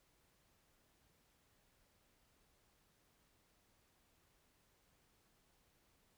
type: silence
effects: pink hiss -75 dBFS RMS until 6.17 s